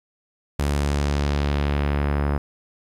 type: tone with low-pass filter sweep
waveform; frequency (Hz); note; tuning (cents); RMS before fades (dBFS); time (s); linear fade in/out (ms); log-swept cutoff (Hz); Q
sawtooth; 71.9; D2; -36; -22; 0.59-2.38; 5; 12000 to 1400; 1.1
effects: 9-bit